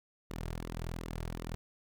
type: tone with flanger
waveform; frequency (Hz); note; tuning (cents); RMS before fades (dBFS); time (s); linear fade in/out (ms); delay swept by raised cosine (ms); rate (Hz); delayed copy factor
sawtooth; 41.46; E1; +11; -40; 0.3-1.55; 0; 1.2 to 4; 2.7; -0.6
effects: none